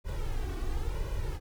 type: noise with flanger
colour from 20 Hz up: brown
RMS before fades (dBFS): -32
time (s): 0.04-1.4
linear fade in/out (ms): 50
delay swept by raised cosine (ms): 2 to 2.67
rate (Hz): 0.96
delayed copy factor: +0.9
effects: none